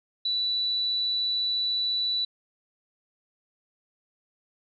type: tone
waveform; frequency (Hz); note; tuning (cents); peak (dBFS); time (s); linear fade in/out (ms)
sine; 3957; B7; +3; -24; 0.25-2.25; 5
effects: none